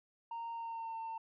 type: tone with pitch glide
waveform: sine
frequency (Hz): 925 to 902.3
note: A#5 to A5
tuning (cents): -14 to +43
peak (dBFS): -37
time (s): 0.31-1.18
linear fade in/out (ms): 5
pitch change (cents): -43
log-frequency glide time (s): 0.53-0.98
effects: tanh soft clip ceiling -38 dBFS